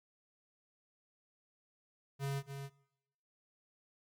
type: tone with echo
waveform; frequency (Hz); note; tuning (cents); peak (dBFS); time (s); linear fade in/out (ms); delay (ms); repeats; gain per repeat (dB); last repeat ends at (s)
square; 138.59; C#3; 0; -35; 2.19-2.43; 50; 270; 1; -7; 2.7
effects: noise-tail reverb RT60 0.9 s tail -21 dB re dry + MP3 96 kbps